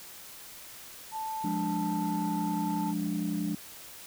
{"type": "tone", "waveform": "sine", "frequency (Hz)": 880, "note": "A5", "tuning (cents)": 0, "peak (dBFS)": -32, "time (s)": [1.11, 2.94], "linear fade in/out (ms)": 50}
{"type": "chord", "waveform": "sine", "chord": "D diminished", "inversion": "first", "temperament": "equal with one note detuned", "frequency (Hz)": [176.85, 207.7, 293.7], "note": ["F3", "Ab3", "D4"], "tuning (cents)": [22, 0, 0], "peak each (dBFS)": -32, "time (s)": [1.44, 3.55], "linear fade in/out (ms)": 5}
{"effects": ["tanh soft clip ceiling -22 dBFS", "white hiss -47 dBFS RMS until 4.06 s"]}